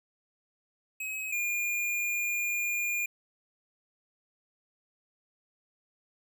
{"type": "tone pair in turn", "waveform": "square", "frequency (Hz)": [2549, 2418], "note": ["D#7", "D7"], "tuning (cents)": [41, 50], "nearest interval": "minor second", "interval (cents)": 91, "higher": "first", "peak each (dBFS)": [-34, -29], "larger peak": "second", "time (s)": [[1, 1.32], [1.32, 3.06]], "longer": "second", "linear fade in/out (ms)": 5, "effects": []}